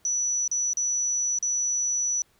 sine tone with dropouts, 5920 Hz, F#8, in tune, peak -23 dBFS, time 0.05-2.22 s, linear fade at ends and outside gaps 1 ms, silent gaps 0.478-0.514 / 0.733-0.77 / 1.387-1.426 s, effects pink hiss -64 dBFS RMS until 2.39 s

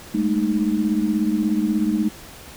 sine tone cluster, 205.5 / 222.1 / 309.4 Hz, G#3 / A3 / D#4, -18 / +16 / -10 cents, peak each -22 dBFS, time 0.14-2.09 s, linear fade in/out 10 ms, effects pink hiss -41 dBFS RMS until 2.56 s

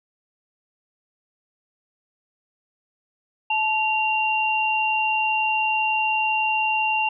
sine tone pair together, 870 / 2766 Hz, A5 / F7, -20 / -17 cents, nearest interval octave + minor sixth, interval 2003 cents, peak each -22 dBFS, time 3.5-7.09 s, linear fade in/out 5 ms, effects none

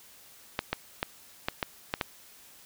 clicks, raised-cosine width 0.3 ms, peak -11 dBFS, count 7, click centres 0.591 / 0.73 / 1.029 / 1.485 / 1.628 / 1.939 / 2.012 s, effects white hiss -54 dBFS RMS until 2.65 s

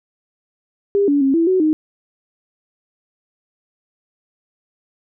sine tone with pitch steps, 401.6 / 286 / 270.7 / 331.9 / 373 / 310.3 Hz, G4 / D4 / C#4 / E4 / F#4 / D#4, +42 / -46 / -41 / +12 / +14 / -5 cents, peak -12 dBFS, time 0.95-1.73 s, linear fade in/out 0 ms, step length 130 ms, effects none

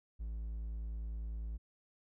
triangle tone, 55 Hz, A1, in tune, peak -36 dBFS, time 0.19-1.58 s, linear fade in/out 20 ms, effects none

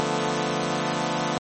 10% pulse chord, B half-diminished seventh, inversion first, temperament equal, 146.83 / 174.61 / 220 / 246.9 Hz, D3 / F3 / A3 / B3, 0 / 0 / 0 / 0 cents, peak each -21 dBFS, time 0-1.38 s, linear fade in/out 0 ms, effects MP3 32 kbps

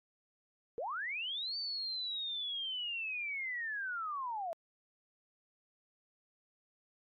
sine linear two-way sweep, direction up then down, 419.4 to 4597 to 642 Hz, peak -36 dBFS, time 0.78-4.53 s, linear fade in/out 0 ms, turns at 1.57 s, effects AAC 64 kbps

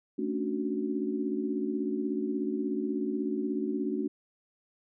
sine chord, D major seventh, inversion second, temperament equal, 220 / 277.2 / 293.7 / 370 Hz, A3 / C#4 / D4 / F#4, 0 / 0 / 0 / 0 cents, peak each -34 dBFS, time 0.18-4.08 s, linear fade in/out 10 ms, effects none

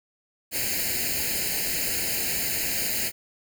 white noise with comb filter, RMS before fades -27 dBFS, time 0.51-3.12 s, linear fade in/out 50 ms, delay 0.43 ms, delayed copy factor +1, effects none

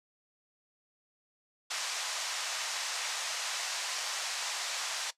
white band-pass noise, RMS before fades -36 dBFS, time 1.7-5.11 s, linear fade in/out 10 ms, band 640 to 7200 Hz, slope 24 dB/octave, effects noise-tail reverb RT60 0.1 s tail -17 dB re dry + resampled to 32000 Hz

